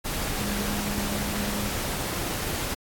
sine tone in noise, 204.5 Hz, G#3, 26 cents flat, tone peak -31 dBFS, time 0.37-1.7 s, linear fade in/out 20 ms, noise pink, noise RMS -30 dBFS, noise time 0.04-2.75 s, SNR -4 dB, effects AAC 64 kbps

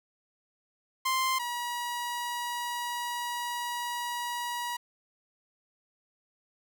sawtooth tone pair in turn, 1046.5 / 962.3 Hz, C6 / B5, 0 / -45 cents, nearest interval minor second, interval 145 cents, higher first, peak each -22 / -28 dBFS, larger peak first, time 1.05-1.39 / 1.39-4.77 s, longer second, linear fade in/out 10 ms, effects 9-bit

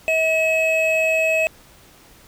triangle tone pair together, 640 / 2569 Hz, D#5 / E7, +49 / -45 cents, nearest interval 2 octaves, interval 2406 cents, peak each -17 dBFS, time 0.08-1.47 s, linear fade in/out 0 ms, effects pink hiss -49 dBFS RMS until 2.27 s

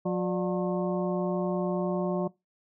harmonic tone with a mistuned harmonic, 180.2 Hz, F#3, 45 cents flat, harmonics 1 / 2 / 3 / 4 / 5 / 6, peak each -28 / -31 / -32 / -39 / -41 / -41 dBFS, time 0.05-2.28 s, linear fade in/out 10 ms, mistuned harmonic 3, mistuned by +150 cents, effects noise-tail reverb RT60 0.2 s tail -21 dB re dry

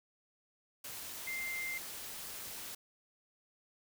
sine tone in noise, 2093 Hz, C7, in tune, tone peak -37 dBFS, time 1.27-1.78 s, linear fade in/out 5 ms, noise white, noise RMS -45 dBFS, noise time 0.84-2.75 s, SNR +5 dB, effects none

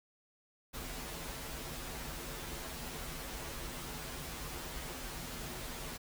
pink noise with comb filter, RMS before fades -43 dBFS, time 0.73-5.98 s, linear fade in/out 20 ms, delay 10 ms, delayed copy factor -0.8, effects none

